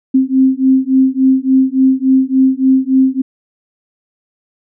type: beating tone pair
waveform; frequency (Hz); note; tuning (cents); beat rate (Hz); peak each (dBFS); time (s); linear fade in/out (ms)
sine; 261.6 / 265.1; C4 / C4; 0 / +23; 3.5; -11; 0.14-3.22; 10
effects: none